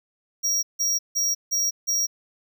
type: tone bursts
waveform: square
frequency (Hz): 5660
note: F8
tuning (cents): +22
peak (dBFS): -21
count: 5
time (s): 0.43-2.07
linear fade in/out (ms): 20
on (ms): 200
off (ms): 160
effects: none